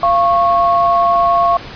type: tone pair together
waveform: sine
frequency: 690 / 1100 Hz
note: F5 / C#6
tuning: -21 / -14 cents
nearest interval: minor sixth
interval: 807 cents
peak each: -12 dBFS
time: 0.03-1.57 s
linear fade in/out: 2 ms
effects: pink hiss -31 dBFS RMS until 1.75 s + resampled to 11025 Hz